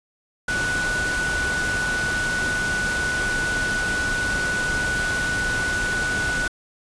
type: tone in noise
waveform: sine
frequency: 1480 Hz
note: F#6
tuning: in tune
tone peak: -22 dBFS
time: 0.48-6.48 s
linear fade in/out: 5 ms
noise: pink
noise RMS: -28 dBFS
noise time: 0.48-6.48 s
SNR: +3 dB
effects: resampled to 22050 Hz